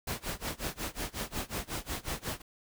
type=noise with tremolo; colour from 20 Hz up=pink; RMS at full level=-34 dBFS; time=0.07-2.42 s; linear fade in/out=5 ms; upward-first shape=sine; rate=5.5 Hz; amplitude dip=95%; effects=none